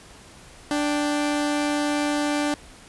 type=tone pair together; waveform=sawtooth; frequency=293.7 / 784.1 Hz; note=D4 / G5; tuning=0 / 0 cents; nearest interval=octave + perfect fourth; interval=1700 cents; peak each=-18 / -28 dBFS; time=0.71-2.54 s; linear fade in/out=0 ms; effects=pink hiss -47 dBFS RMS until 2.88 s + resampled to 24000 Hz